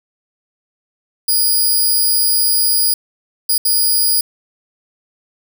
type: tone bursts at uneven times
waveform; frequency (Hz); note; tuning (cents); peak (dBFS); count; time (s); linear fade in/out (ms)
5% pulse; 4896; D#8; -29; -5; 3; 1.28-2.94 / 3.49-3.58 / 3.65-4.21; 5
effects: none